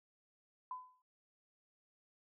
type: tone with exponential decay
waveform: sine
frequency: 1009 Hz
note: B5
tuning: 37 cents sharp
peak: -38 dBFS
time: 0.71-1.02 s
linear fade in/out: 2 ms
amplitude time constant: 66 ms
effects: none